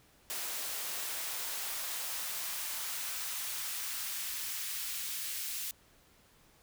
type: noise with high-pass filter sweep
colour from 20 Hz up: white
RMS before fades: -38 dBFS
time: 0.3-5.71 s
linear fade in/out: 0 ms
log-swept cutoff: 370 to 2300 Hz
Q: 0.73
effects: pink hiss -64 dBFS RMS until 6.62 s